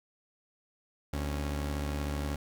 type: tone pair together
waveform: sawtooth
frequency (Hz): 72.9 / 275.2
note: D2 / C#4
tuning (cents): -12 / -12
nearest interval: octave + major seventh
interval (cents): 2300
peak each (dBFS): -28 / -36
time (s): 1.13-2.36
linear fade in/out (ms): 5
effects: none